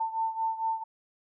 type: beating tone pair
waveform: sine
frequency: 894 / 898.4 Hz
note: A5 / A5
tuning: +27 / +36 cents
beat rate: 4.4 Hz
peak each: -29 / -33 dBFS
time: 0-0.84 s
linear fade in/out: 10 ms
effects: none